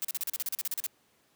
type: noise bursts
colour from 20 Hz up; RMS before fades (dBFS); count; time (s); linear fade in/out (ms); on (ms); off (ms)
blue; -32; 14; 0.02-0.865; 0; 26; 37
effects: pink hiss -67 dBFS RMS until 1.35 s + high-pass 150 Hz 12 dB/octave